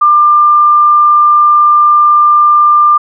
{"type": "tone", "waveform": "sine", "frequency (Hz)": 1194, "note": "D6", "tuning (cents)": 28, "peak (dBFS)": -3, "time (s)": [0.01, 2.98], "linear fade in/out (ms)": 10, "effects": []}